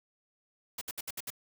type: noise bursts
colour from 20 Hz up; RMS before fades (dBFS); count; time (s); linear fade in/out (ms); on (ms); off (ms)
white; -38; 6; 0.78-1.303; 5; 33; 65
effects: none